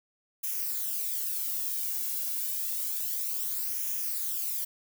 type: noise with flanger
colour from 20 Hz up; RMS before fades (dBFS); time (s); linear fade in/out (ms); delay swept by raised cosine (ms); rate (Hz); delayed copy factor
violet; -32; 0.43-4.65; 10; 0.23 to 1.63; 0.29; -0.6
effects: none